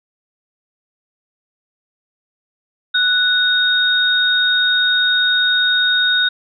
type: tone pair together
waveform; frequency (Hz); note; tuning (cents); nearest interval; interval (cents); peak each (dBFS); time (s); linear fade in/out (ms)
sine; 1480 / 3725; F#6 / A#7; 0 / -2; octave + major third; 1598; -15; 2.94-6.29; 10
effects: none